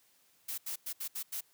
blue noise bursts at uneven times, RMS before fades -38 dBFS, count 6, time 0.48-0.58 / 0.66-0.76 / 0.86-0.93 / 1-1.08 / 1.15-1.23 / 1.32-1.41 s, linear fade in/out 10 ms, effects white hiss -68 dBFS RMS until 1.53 s + high-pass 80 Hz 12 dB/octave

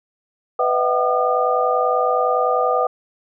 sine tone cluster, 498 / 616 / 666 / 757 / 1212 Hz, B4 / D#5 / E5 / F#5 / D#6, +14 / -17 / +18 / +39 / -46 cents, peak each -20 / -25 / -24 / -21 / -21 dBFS, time 0.59-2.87 s, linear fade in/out 5 ms, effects none

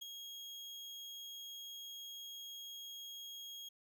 35% pulse tone with ADSR envelope, 3278 Hz, G#7, 23 cents flat, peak -40 dBFS, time 0.01-3.69 s, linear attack 15 ms, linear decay 6 ms, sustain -5 dB, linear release 7 ms, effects none

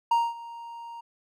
triangle tone with ADSR envelope, 933 Hz, A#5, 1 cent sharp, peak -16 dBFS, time 0.11-1.01 s, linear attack 6 ms, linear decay 220 ms, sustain -20 dB, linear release 10 ms, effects none

